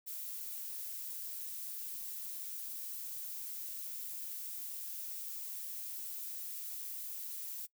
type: noise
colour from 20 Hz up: violet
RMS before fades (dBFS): -43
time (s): 0.06-7.67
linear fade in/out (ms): 20
effects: noise-tail reverb RT60 0.1 s tail -22 dB re dry